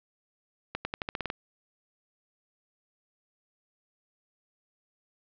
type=accelerating click train; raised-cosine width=0.3 ms; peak=-15 dBFS; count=9; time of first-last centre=0.75-1.301 s; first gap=100 ms; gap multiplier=0.89; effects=low-pass 4000 Hz 12 dB/octave